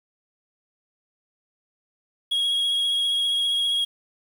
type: tone with vibrato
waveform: triangle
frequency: 3300 Hz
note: G#7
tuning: 12 cents flat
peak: -19 dBFS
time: 2.31-3.85 s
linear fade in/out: 10 ms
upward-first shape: sine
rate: 15 Hz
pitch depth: 20 cents each way
effects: 8-bit